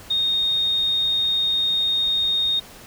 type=tone; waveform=sine; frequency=3700 Hz; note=A#7; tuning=14 cents flat; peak=-18 dBFS; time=0.1-2.6 s; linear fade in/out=10 ms; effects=pink hiss -43 dBFS RMS until 2.86 s